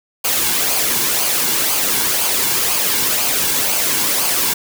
white noise with flanger, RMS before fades -17 dBFS, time 0.24-4.54 s, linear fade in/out 10 ms, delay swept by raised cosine 0.53 to 1.63 ms, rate 2 Hz, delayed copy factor -0.5, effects none

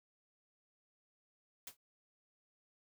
white noise with exponential decay, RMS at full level -42 dBFS, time 1.67-1.77 s, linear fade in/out 5 ms, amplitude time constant 20 ms, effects none

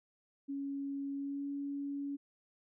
sine tone with pitch glide, 278.2 to 281.9 Hz, C#4 to C#4, +6 to +29 cents, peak -36 dBFS, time 0.48-2.17 s, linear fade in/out 20 ms, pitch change +23 cents, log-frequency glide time 1.14-1.47 s, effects none

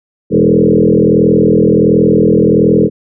sine tone with frequency modulation, 315.3 Hz, D#4, 23 cents sharp, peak -5 dBFS, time 0.3-2.9 s, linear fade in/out 50 ms, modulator 41.4 Hz, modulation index 4.1, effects none

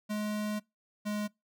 square tone pair in turn, 210.7 / 209.1 Hz, G#3 / G#3, +25 / +12 cents, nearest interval unison, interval 13 cents, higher first, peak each -32 / -32 dBFS, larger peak neither, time 0.09-0.6 / 1.05-1.28 s, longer first, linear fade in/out 20 ms, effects noise-tail reverb RT60 0.2 s tail -24 dB re dry

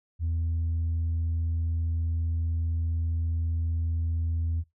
sine tone, 82.41 Hz, E2, in tune, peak -23 dBFS, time 0.19-4.64 s, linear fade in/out 50 ms, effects noise-tail reverb RT60 0.2 s tail -23 dB re dry + tanh soft clip ceiling -23 dBFS

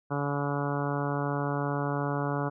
harmonic tone with a mistuned harmonic, 142.8 Hz, D3, 48 cents flat, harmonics 1 / 2 / 3 / 4 / 5 / 6 / 7 / 8 / 9 / 10, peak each -31 / -34 / -36 / -37 / -38 / -39 / -39 / -40 / -41 / -41 dBFS, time 0.1-2.5 s, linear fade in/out 20 ms, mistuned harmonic 10, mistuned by +18 cents, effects none

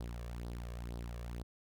sawtooth tone with flanger, 59 Hz, A#1, 22 cents sharp, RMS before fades -43 dBFS, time 0-1.43 s, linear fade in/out 5 ms, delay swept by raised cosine 0.2 to 1.8 ms, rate 2.1 Hz, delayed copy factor +0.65, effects none

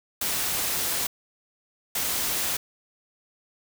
white noise bursts at uneven times, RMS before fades -27 dBFS, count 2, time 0.21-1.07 / 1.95-2.57 s, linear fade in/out 5 ms, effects none

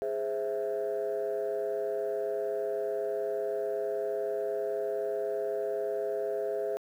sine chord, Ab augmented, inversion none, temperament equal, 415.3 / 523.3 / 659.3 Hz, Ab4 / C5 / E5, 0 / 0 / 0 cents, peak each -31 / -34 / -33 dBFS, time 0.02-6.77 s, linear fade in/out 0 ms, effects tanh soft clip ceiling -24 dBFS + 10-bit

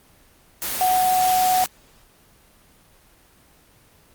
sine tone in noise, 740 Hz, F#5, in tune, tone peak -16 dBFS, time 0.81-1.64 s, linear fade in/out 0 ms, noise white, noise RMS -26 dBFS, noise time 0.62-1.66 s, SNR +7 dB, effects pink hiss -54 dBFS RMS until 4.14 s + Opus 24 kbps

